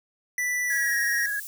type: tone with pitch glide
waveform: square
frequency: 1975.5 to 1878.7 Hz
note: B6 to A#6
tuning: 0 to +13 cents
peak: -25 dBFS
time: 0.38-1.26 s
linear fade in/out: 2 ms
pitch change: -87 cents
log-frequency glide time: 0.64-0.98 s
type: high-pass noise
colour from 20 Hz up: white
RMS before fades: -38 dBFS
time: 0.7-1.47 s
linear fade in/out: 0 ms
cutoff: 7800 Hz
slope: 12 dB/octave
type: tone with vibrato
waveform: sine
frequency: 1661.2 Hz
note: G#6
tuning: in tune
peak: -26 dBFS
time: 0.7-1.4 s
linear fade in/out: 5 ms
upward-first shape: sine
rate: 19 Hz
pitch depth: 28 cents each way
effects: none